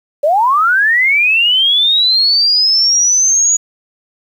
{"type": "linear sweep", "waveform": "sine", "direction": "up", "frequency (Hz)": [552, 6820], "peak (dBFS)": -8, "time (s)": [0.23, 3.57], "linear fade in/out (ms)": 10, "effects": ["7-bit"]}